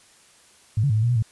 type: tone with pitch steps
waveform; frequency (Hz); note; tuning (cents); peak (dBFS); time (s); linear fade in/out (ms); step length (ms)
sine; 107.3 / 142.3 / 107.9 / 109.3 / 118.6 / 122.7 / 111.1; A2 / C#3 / A2 / A2 / A#2 / B2 / A2; -43 / +46 / -33 / -11 / +30 / -11 / +17; -17; 0.77-1.225; 5; 65
effects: white hiss -54 dBFS RMS until 1.31 s + resampled to 24000 Hz